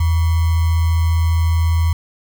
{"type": "tone with sample-and-hold", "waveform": "sine", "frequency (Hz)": 82.41, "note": "E2", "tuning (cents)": 0, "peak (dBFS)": -12, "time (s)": [0, 1.93], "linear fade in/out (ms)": 5, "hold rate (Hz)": 1050, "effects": []}